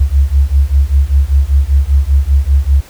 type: beating tone pair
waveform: sine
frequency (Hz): 66.8 / 71.9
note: C2 / D2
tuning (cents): +36 / -36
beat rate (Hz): 5.1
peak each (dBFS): -10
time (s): 0-2.81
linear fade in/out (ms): 10
effects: pink hiss -39 dBFS RMS until 2.89 s